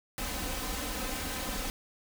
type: noise with comb filter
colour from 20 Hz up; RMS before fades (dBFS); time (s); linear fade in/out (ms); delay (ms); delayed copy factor
pink; -35; 0.18-1.7; 0; 3.9; +0.75
effects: none